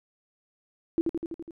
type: tone with echo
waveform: sine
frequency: 332 Hz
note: E4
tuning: 12 cents sharp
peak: -20 dBFS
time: 0.98-1.01 s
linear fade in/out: 0 ms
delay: 83 ms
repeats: 6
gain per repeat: -3 dB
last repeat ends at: 1.508 s
effects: none